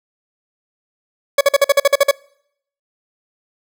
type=tone bursts; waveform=40% pulse; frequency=562 Hz; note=C#5; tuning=24 cents sharp; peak=-7 dBFS; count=10; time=1.38-2.112 s; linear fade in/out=5 ms; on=30 ms; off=48 ms; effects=noise-tail reverb RT60 0.7 s tail -26 dB re dry